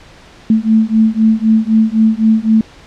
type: beating tone pair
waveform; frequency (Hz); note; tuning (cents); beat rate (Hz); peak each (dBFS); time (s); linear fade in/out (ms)
sine; 218.6 / 222.5; A3 / A3; -11 / +20; 3.9; -11; 0.5-2.61; 2
effects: pink hiss -40 dBFS RMS until 2.86 s + low-pass 5000 Hz 12 dB/octave